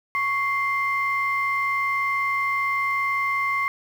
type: tone pair together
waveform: sine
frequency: 1108.7 / 2093 Hz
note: C#6 / C7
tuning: 0 / 0 cents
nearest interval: major seventh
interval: 1100 cents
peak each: -23 dBFS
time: 0.15-3.68 s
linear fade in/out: 0 ms
effects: tanh soft clip ceiling -14 dBFS + 8-bit